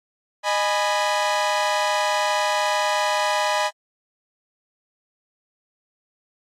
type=chord; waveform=sawtooth; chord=G# minor; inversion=second; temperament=equal with one note detuned; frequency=613.7 / 830.6 / 987.8 Hz; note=D#5 / G#5 / B5; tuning=-24 / 0 / 0 cents; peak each=-20 dBFS; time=0.43-3.71 s; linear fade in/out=50 ms; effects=low-pass 7000 Hz 12 dB/octave + AAC 64 kbps